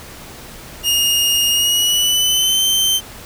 sawtooth tone with pitch glide, 2846 to 3104 Hz, F7 to G7, +32 to -18 cents, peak -10 dBFS, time 0.83-3.01 s, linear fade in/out 50 ms, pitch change +150 cents, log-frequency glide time 1.51-2.65 s, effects pink hiss -36 dBFS RMS until 3.25 s

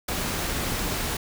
pink noise with ADSR envelope, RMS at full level -26 dBFS, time 0.08-1.17 s, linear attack 7 ms, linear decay 6 ms, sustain -2 dB, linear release 5 ms, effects none

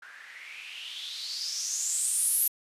violet noise with low-pass filter sweep, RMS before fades -32 dBFS, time 0.02-2.48 s, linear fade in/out 5 ms, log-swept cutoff 1500 to 12000 Hz, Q 6.3, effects resampled to 32000 Hz

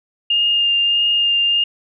sine tone with vibrato, 2819 Hz, F7, 16 cents sharp, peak -13 dBFS, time 0.3-1.64 s, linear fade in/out 5 ms, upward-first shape sine, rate 1.6 Hz, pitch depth 12 cents each way, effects none

